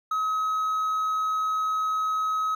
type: tone with hard clipping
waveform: triangle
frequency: 1276 Hz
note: D#6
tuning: 43 cents sharp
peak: -24 dBFS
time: 0.11-2.55 s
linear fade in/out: 5 ms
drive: 5 dB
effects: none